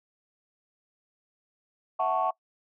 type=chord; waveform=sine; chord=F# minor seventh; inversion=third; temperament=equal with one note detuned; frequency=653.9 / 740 / 880 / 1108.7 Hz; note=E5 / F#5 / A5 / C#6; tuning=-14 / 0 / 0 / 0 cents; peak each=-30 / -27 / -30 / -28 dBFS; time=1.99-2.31 s; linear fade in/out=10 ms; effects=noise-tail reverb RT60 0.1 s tail -22 dB re dry + tanh soft clip ceiling -16 dBFS